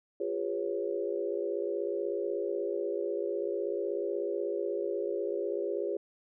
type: chord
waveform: sine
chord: C# dominant seventh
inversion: first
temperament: equal with one note detuned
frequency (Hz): 349.2 / 405.4 / 493.9 / 554.4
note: E#4 / G#4 / B4 / C#5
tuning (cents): 0 / -42 / 0 / 0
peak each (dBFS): -36 / -33 / -38 / -37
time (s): 0.2-5.97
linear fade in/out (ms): 5
effects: none